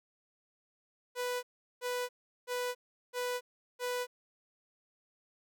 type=tone bursts; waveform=sawtooth; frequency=493.9 Hz; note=B4; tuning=in tune; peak=-29 dBFS; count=5; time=1.15-4.07 s; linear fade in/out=50 ms; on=280 ms; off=380 ms; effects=none